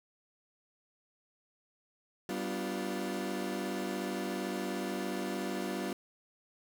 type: chord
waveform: 30% pulse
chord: G dominant seventh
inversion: none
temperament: equal with one note detuned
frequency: 193.19 / 246.9 / 293.7 / 349.2 Hz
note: G3 / B3 / D4 / F4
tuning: -25 / 0 / 0 / 0 cents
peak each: -36 / -38 / -39 / -36 dBFS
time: 2.29-5.93 s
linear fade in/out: 2 ms
effects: none